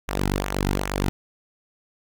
sawtooth tone with flanger, 48.36 Hz, G1, 23 cents flat, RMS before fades -25 dBFS, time 0.08-1.09 s, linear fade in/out 0 ms, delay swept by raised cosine 0.21 to 1.81 ms, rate 2.5 Hz, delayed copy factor -0.7, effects none

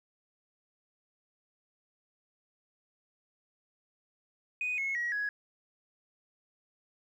sine tone with pitch steps, 2489 / 2179 / 1908.2 / 1670.8 Hz, D#7 / C#7 / A#6 / G#6, 0 / -30 / +40 / +10 cents, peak -29 dBFS, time 4.61-5.29 s, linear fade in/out 2 ms, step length 170 ms, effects tanh soft clip ceiling -26 dBFS + 11-bit

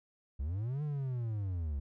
triangle linear two-way sweep, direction up then down, 61.74 to 152.5 to 66.8 Hz, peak -31 dBFS, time 0.39-1.8 s, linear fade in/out 10 ms, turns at 0.83 s, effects none

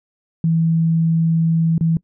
sine tone with dropouts, 163.8 Hz, E3, 11 cents flat, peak -13 dBFS, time 0.44-1.97 s, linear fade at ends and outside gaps 2 ms, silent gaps 1.78-1.809 s, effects noise-tail reverb RT60 0.1 s tail -22 dB re dry

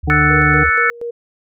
sine tone with vibrato, 74 Hz, D2, 14 cents sharp, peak -20 dBFS, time 0.03-0.7 s, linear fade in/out 10 ms, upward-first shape sine, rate 7.1 Hz, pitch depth 13 cents each way
harmonic tone, 149.4 Hz, D3, 30 cents sharp, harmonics 1 / 2 / 3 / 5, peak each -16 / -20 / -26 / -25 dBFS, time 0.07-0.64 s, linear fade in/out 10 ms
sine chord, F# minor seventh, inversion third, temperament equal, 1318.5 / 1480 / 1760 / 2217 Hz, E6 / F#6 / A6 / C#7, 0 / 0 / 0 / 0 cents, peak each -17 dBFS, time 0.1-0.9 s, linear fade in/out 0 ms
sine tone with tremolo, 471.9 Hz, A#4, 21 cents sharp, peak -21 dBFS, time 0.3-1.11 s, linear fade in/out 10 ms, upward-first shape square, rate 4.2 Hz, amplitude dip 75%
effects none

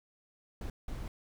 brown noise bursts at uneven times, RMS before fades -39 dBFS, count 2, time 0.61-0.7 / 0.88-1.08 s, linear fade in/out 2 ms, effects none

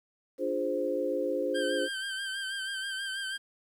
sine chord, D half-diminished seventh, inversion none, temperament equal, 293.7 / 349.2 / 415.3 / 523.3 Hz, D4 / F4 / Ab4 / C5, 0 / 0 / 0 / 0 cents, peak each -35 / -35 / -35 / -30 dBFS, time 0.38-1.89 s, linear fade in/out 50 ms
25% pulse tone with vibrato, 1568 Hz, G6, in tune, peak -29 dBFS, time 1.54-3.38 s, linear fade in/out 20 ms, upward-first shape sine, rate 6.2 Hz, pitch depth 43 cents each way
effects low-pass 10000 Hz 12 dB/octave + 10-bit

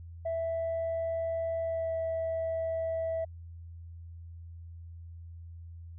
sine tone with pitch glide, 659.3 to 653.6 Hz, E5 to E5, 0 to -15 cents, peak -28 dBFS, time 0.25-3.25 s, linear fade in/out 10 ms, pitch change -15 cents, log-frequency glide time 1.62-1.94 s, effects tanh soft clip ceiling -27 dBFS + added 84 Hz sine -43 dBFS peak until 5.98 s

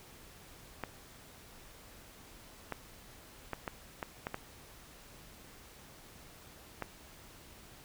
clicks, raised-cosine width 0.5 ms, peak -21 dBFS, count 8, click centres 0.837 / 2.723 / 3.533 / 3.678 / 4.028 / 4.269 / 4.344 / 6.823 s, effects pink hiss -55 dBFS RMS until 7.84 s

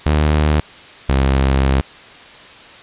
sawtooth tone pair in turn, 75.7 / 67.06 Hz, D#2 / C2, -47 / +43 cents, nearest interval major second, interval 210 cents, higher first, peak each -8 dBFS, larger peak neither, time 0.06-0.6 / 1.09-1.81 s, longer second, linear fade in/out 0 ms, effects white hiss -39 dBFS RMS until 2.82 s + resampled to 8000 Hz

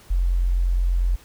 sine tone, 44.22 Hz, F1, 22 cents sharp, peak -17 dBFS, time 0.1-1.16 s, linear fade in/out 10 ms, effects pink hiss -50 dBFS RMS until 1.24 s

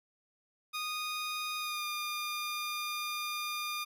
15% pulse tone with pitch glide, 1235 to 1208.9 Hz, D#6 to D6, -13 to +50 cents, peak -28 dBFS, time 0.73-3.85 s, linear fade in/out 20 ms, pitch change -37 cents, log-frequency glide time 1.58-1.85 s, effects none

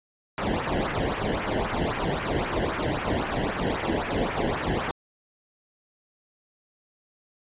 brown noise with flanger, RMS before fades -27 dBFS, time 0.38-4.91 s, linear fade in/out 0 ms, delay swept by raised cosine 0.23 to 0.85 ms, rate 3.8 Hz, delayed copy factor -0.95, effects resampled to 8000 Hz

